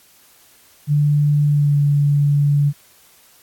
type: tone with pitch glide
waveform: sine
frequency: 146.83 to 144.14 Hz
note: D3 to D3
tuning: 0 to -32 cents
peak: -12 dBFS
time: 0.87-2.73 s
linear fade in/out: 50 ms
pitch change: -32 cents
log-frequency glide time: 1.46-1.77 s
effects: white hiss -51 dBFS RMS until 3.42 s + AAC 64 kbps